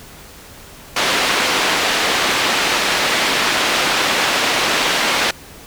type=band-pass noise; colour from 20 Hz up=white; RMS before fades=-17 dBFS; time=0.96-5.31 s; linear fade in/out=5 ms; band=230 to 3400 Hz; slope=12 dB/octave; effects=pink hiss -39 dBFS RMS until 5.66 s